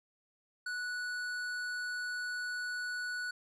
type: tone with hard clipping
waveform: triangle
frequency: 1475 Hz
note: F#6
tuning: 6 cents flat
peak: -37 dBFS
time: 0.66-3.31 s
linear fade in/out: 5 ms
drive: 14 dB
effects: none